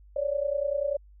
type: tone pair together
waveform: sine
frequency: 553.8 / 584 Hz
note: C#5 / D5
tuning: -2 / -10 cents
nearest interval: minor second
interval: 92 cents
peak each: -28 dBFS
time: 0.16-0.97 s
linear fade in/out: 5 ms
effects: added 50 Hz sine -50 dBFS peak until 1.2 s